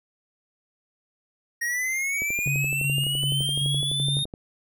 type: linear sweep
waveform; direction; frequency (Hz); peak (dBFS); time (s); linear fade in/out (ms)
square; up; 1864.7 to 3700; -25; 1.61-4.25; 10
type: click train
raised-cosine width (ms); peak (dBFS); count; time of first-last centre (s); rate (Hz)
2; -23; 26; 2.22-4.339; 11.8
type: tone with tremolo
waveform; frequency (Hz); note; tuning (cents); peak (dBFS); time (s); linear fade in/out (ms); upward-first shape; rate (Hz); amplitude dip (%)
sine; 140; C#3; +18; -24; 2.46-4.23; 2; square; 2.6; 45
effects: none